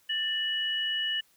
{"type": "tone pair together", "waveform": "sine", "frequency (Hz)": [1777, 2931], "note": ["A6", "F#7"], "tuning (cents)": [17, -17], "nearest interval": "major sixth", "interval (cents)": 866, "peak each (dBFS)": [-33, -28], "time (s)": [0.09, 1.21], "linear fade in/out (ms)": 10, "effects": ["white hiss -65 dBFS RMS until 1.36 s"]}